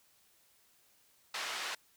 pink band-pass noise, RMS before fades -39 dBFS, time 1.34-1.75 s, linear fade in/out 5 ms, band 1000 to 5700 Hz, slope 12 dB/octave, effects white hiss -68 dBFS RMS until 1.96 s

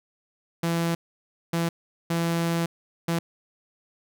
sawtooth tone bursts at uneven times, 167.9 Hz, E3, 32 cents sharp, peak -19 dBFS, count 4, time 0.63-0.95 / 1.53-1.69 / 2.1-2.66 / 3.08-3.19 s, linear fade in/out 5 ms, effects none

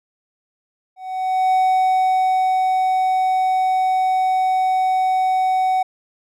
triangle tone with ADSR envelope, 750 Hz, F#5, 23 cents sharp, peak -11 dBFS, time 0.96-5.83 s, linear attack 560 ms, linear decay 1100 ms, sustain -2 dB, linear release 8 ms, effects none

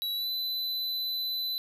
square tone with pitch glide, 3916 to 4008 Hz, B7 to B7, -15 to +25 cents, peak -30 dBFS, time 0.02-1.58 s, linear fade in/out 0 ms, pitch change +40 cents, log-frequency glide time 0.15-0.29 s, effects none

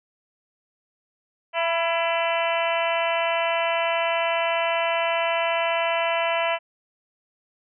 harmonic tone with a mistuned harmonic, 334.9 Hz, E4, 27 cents sharp, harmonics 2 / 3 / 4 / 5 / 6 / 7 / 8 / 9, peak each -24 / -27 / -33 / -34 / -32 / -31 / -31 / -33 dBFS, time 1.53-6.59 s, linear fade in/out 50 ms, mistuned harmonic 3, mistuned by -27 cents, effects none

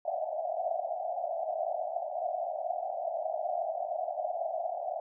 white band-pass noise, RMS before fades -34 dBFS, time 0.05-5 s, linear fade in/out 2 ms, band 620 to 740 Hz, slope 96 dB/octave, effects none

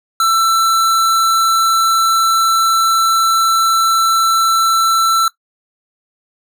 square tone, 1336 Hz, E6, 23 cents sharp, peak -11 dBFS, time 0.2-5.28 s, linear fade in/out 2 ms, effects noise-tail reverb RT60 0.1 s tail -18 dB re dry

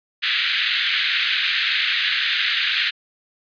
white band-pass noise, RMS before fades -21 dBFS, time 0.22-2.91 s, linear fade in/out 20 ms, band 1500 to 4000 Hz, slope 48 dB/octave, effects resampled to 11025 Hz

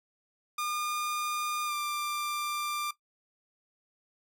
sawtooth tone with pitch glide, 1211 to 1187.4 Hz, D#6 to D6, -47 to +19 cents, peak -27 dBFS, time 0.58-2.91 s, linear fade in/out 5 ms, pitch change -34 cents, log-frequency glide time 1.66-1.73 s, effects noise-tail reverb RT60 0.1 s tail -17 dB re dry

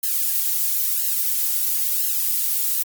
violet noise with flanger, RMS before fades -21 dBFS, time 0.03-2.83 s, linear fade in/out 5 ms, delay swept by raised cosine 0.84 to 3.04 ms, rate 0.99 Hz, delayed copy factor -0.7, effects Opus 48 kbps

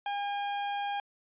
40% pulse tone, 810 Hz, G#5, 43 cents flat, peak -30 dBFS, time 0.06-1 s, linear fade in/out 2 ms, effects resampled to 8000 Hz

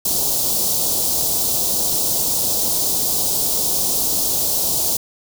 white band-stop noise, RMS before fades -19 dBFS, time 0.05-4.97 s, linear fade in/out 5 ms, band 830 to 4100 Hz, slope 24 dB/octave, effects none

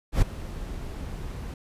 brown noise with ADSR envelope, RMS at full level -19 dBFS, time 0.12-1.54 s, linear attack 100 ms, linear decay 8 ms, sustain -16 dB, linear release 3 ms, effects resampled to 32000 Hz

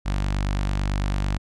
sawtooth tone with notch filter, 49 Hz, G1, in tune, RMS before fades -24 dBFS, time 0.05-1.38 s, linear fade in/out 20 ms, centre 430 Hz, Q 1.3, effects low-pass 7000 Hz 12 dB/octave

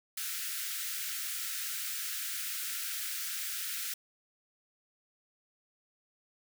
white high-pass noise, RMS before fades -37 dBFS, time 0.17-3.94 s, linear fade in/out 5 ms, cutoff 1300 Hz, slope 96 dB/octave, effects none

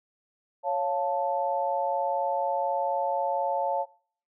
sine chord, Db augmented, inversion none, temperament equal, 554.4 / 698.5 / 880 Hz, Db5 / F5 / A5, 0 / 0 / 0 cents, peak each -29 / -30 / -28 dBFS, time 0.63-3.86 s, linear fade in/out 50 ms, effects noise-tail reverb RT60 0.5 s tail -22 dB re dry

